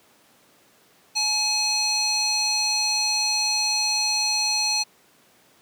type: tone with band-pass filter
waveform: square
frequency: 848 Hz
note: G#5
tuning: 36 cents sharp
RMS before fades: -23 dBFS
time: 1.15-4.84 s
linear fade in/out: 20 ms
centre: 5000 Hz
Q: 3.8
effects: pink hiss -57 dBFS RMS until 5.61 s + high-pass 200 Hz 12 dB/octave